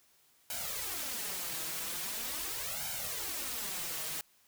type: noise with flanger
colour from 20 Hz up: white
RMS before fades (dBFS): -38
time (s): 0.5-4.21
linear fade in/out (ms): 2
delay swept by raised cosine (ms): 1.3 to 6.3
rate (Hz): 0.42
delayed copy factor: +0.95
effects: white hiss -67 dBFS RMS until 4.47 s